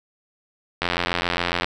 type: click train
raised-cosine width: 0.3 ms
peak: -5 dBFS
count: 73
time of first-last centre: 0.82-1.645 s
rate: 87.3 Hz
effects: none